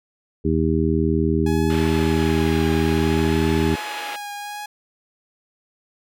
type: harmonic tone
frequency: 80 Hz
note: D#2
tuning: 49 cents sharp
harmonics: 1 / 2 / 3 / 4 / 5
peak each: -23 / -23 / -23 / -23 / -23 dBFS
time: 0.44-3.76 s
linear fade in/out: 20 ms
type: tone with vibrato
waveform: sawtooth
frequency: 839 Hz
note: G#5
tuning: 17 cents sharp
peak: -26 dBFS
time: 1.46-4.66 s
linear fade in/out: 5 ms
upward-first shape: triangle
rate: 0.61 Hz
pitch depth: 47 cents each way
type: band-pass noise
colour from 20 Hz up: white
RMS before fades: -33 dBFS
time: 1.7-4.16 s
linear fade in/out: 2 ms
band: 330 to 3300 Hz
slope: 24 dB/octave
effects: none